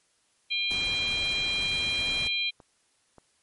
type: harmonic tone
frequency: 801 Hz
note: G5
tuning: 37 cents sharp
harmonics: 3 / 4 / 5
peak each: -29 / -30 / -31 dBFS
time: 0.5-2.51 s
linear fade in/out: 20 ms
type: noise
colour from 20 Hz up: pink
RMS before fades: -39 dBFS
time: 0.7-2.28 s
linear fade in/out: 10 ms
type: clicks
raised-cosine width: 1 ms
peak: -35 dBFS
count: 4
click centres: 1.849 / 2.037 / 2.602 / 3.183 s
effects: white hiss -68 dBFS RMS until 3.42 s + MP3 48 kbps